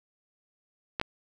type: clicks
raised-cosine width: 0.3 ms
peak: -13 dBFS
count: 2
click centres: 0.998 / 1.014 s
effects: 8-bit